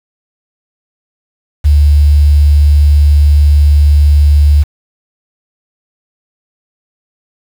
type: tone with quantisation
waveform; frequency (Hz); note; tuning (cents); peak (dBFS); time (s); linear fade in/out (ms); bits
sine; 73.2; D2; -5; -3; 1.64-4.64; 20; 5
effects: none